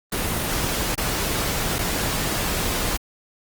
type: noise with dropouts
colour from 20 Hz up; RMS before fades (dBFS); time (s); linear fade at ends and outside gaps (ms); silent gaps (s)
pink; -24; 0.12-2.97; 5; 0.95-0.977 / 1.785-1.789
effects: Opus 24 kbps